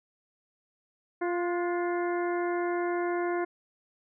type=harmonic tone with a mistuned harmonic; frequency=349.2 Hz; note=F4; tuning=in tune; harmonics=1 / 2 / 3 / 4 / 5 / 6; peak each=-28 / -34 / -38 / -40 / -42 / -44 dBFS; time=1.21-3.45 s; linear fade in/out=10 ms; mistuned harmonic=4; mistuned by=+50 cents; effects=none